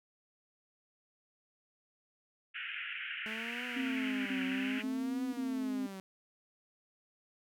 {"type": "band-pass noise", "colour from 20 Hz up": "white", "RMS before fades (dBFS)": -41, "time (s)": [2.54, 4.83], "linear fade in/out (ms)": 20, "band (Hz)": [1400, 3000], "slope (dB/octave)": 96}
{"type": "tone with vibrato", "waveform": "sawtooth", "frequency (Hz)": 215.2, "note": "A3", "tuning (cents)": -38, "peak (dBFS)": -39, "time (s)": [3.26, 6], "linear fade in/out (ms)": 0, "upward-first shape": "triangle", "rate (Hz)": 0.63, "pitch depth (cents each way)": 250}
{"type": "tone bursts", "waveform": "sine", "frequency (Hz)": 261.6, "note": "C4", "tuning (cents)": 0, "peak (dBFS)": -33, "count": 4, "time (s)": [3.76, 5.868], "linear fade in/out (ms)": 10, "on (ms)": 500, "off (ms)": 36}
{"effects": []}